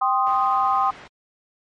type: chord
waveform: sine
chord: C minor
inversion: second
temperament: equal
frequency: 784 / 1046.5 / 1244.5 Hz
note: G5 / C6 / Eb6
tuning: 0 / 0 / 0 cents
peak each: -21 dBFS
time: 0.01-0.91 s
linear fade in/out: 10 ms
type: noise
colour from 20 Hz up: white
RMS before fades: -34 dBFS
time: 0.26-1.08 s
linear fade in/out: 10 ms
effects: low-pass 2000 Hz 12 dB/octave + MP3 48 kbps